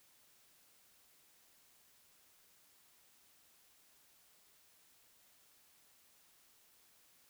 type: silence
effects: white hiss -68 dBFS RMS until 7.29 s